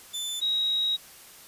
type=tone pair in turn; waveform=sawtooth / sine; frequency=3520 / 3811 Hz; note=A7 / A#7; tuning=0 / +38 cents; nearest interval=minor second; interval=138 cents; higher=second; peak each=-27 / -23 dBFS; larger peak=second; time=0.13-0.41 / 0.41-0.97 s; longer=second; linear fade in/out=20 ms; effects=white hiss -49 dBFS RMS until 1.47 s + resampled to 32000 Hz